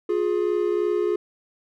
triangle tone pair together, 354.7 / 417.7 Hz, F4 / G#4, +27 / +10 cents, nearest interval minor third, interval 283 cents, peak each -21 dBFS, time 0.09-1.16 s, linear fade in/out 5 ms, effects none

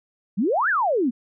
sine exponential two-way sweep, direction up then down, 173 to 1797 to 220.9 Hz, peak -18 dBFS, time 0.37-1.11 s, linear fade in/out 20 ms, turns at 0.69 s, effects none

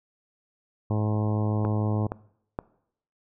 harmonic tone, 106.4 Hz, G#2, 42 cents sharp, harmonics 1 / 2 / 3 / 4 / 5 / 6 / 7 / 8 / 9 / 10, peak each -24 / -30 / -34 / -36 / -38 / -40 / -41 / -42 / -43 / -44 dBFS, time 0.9-2.07 s, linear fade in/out 5 ms
click train, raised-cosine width 1 ms, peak -15 dBFS, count 3, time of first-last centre 1.65-2.589 s, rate 2.13 Hz
effects noise-tail reverb RT60 0.7 s tail -21 dB re dry

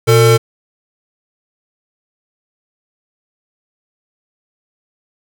square tone pair together, 119.23 / 450.6 Hz, A#2 / A4, +39 / +41 cents, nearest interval octave + major seventh, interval 2302 cents, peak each -10 dBFS, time 0.07-0.38 s, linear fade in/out 20 ms, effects none

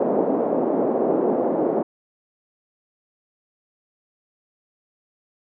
white band-pass noise, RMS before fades -21 dBFS, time 0-1.83 s, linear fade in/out 5 ms, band 230 to 610 Hz, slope 24 dB/octave, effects none

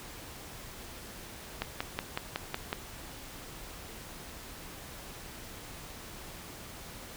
click train, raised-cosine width 0.3 ms, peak -15 dBFS, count 7, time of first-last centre 1.62-2.729 s, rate 5.41 Hz, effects pink hiss -46 dBFS RMS until 7.16 s

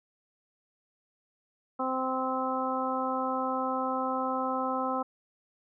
harmonic tone, 260.1 Hz, C4, 10 cents flat, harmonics 1 / 2 / 3 / 4 / 5, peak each -34 / -34 / -34 / -34 / -34 dBFS, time 1.79-5.03 s, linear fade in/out 10 ms, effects none

